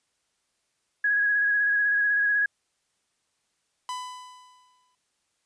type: tone with vibrato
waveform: sine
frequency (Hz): 1661.2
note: G#6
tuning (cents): 0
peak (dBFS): -20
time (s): 1.04-2.46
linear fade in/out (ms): 5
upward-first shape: square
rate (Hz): 16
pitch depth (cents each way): 17
type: tone with exponential decay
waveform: 45% pulse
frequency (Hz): 1000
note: B5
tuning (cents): +21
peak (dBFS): -29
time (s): 3.89-4.95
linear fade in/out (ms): 1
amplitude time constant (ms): 230
effects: white hiss -74 dBFS RMS until 5.45 s + resampled to 22050 Hz